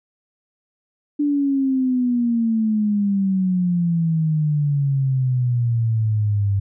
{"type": "exponential sweep", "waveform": "sine", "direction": "down", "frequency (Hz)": [294.7, 98], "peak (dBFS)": -16, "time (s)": [1.19, 6.6], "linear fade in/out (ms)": 10, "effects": []}